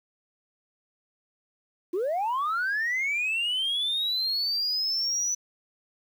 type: linear sweep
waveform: sine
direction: up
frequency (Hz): 329.6 to 5990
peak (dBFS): -23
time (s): 1.93-5.35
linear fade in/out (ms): 10
effects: tanh soft clip ceiling -22 dBFS + 9-bit